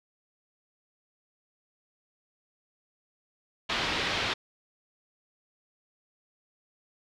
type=low-pass noise; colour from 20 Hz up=white; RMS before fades=-30 dBFS; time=3.69-4.34 s; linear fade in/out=10 ms; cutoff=4000 Hz; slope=24 dB/octave; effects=none